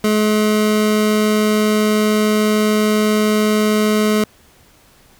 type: tone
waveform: 25% pulse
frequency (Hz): 213.1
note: G#3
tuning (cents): +45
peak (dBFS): -9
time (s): 0.04-4.24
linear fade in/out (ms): 2
effects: pink hiss -50 dBFS RMS until 5.19 s